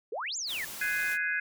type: exponential two-way sweep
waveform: sine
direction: up then down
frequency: 392 to 7459 to 1673 Hz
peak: -32 dBFS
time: 0.12-0.65 s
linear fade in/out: 5 ms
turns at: 0.37 s
type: noise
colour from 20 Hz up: white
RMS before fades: -41 dBFS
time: 0.46-1.18 s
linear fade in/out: 50 ms
type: chord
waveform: sine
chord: Ab dominant seventh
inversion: third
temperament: just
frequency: 1495.1 / 1661.2 / 2077 / 2492 Hz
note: Gb6 / Ab6 / C7 / Eb7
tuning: +18 / 0 / -13 / +2 cents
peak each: -34 / -30 / -36 / -36 dBFS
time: 0.81-1.4 s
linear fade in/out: 5 ms
effects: none